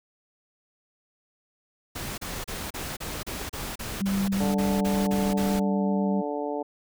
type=noise bursts; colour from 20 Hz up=pink; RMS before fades=-34 dBFS; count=14; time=1.95-5.599 s; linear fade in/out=10 ms; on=230 ms; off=33 ms
type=tone with vibrato; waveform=sine; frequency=196 Hz; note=G3; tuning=in tune; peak=-23 dBFS; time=4-6.22 s; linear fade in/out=20 ms; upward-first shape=sine; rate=8 Hz; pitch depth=9 cents each way
type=harmonic tone; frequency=146 Hz; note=D3; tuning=10 cents flat; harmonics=2 / 3 / 4 / 5 / 6; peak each=-33 / -32 / -33 / -36 / -36 dBFS; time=4.4-6.63 s; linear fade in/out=10 ms
effects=none